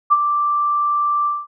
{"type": "tone with ADSR envelope", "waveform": "sine", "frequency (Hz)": 1174.7, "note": "D6", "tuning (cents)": 0, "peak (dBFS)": -7, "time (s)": [0.1, 1.47], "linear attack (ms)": 23, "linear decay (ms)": 38, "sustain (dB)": -8, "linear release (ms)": 210, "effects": []}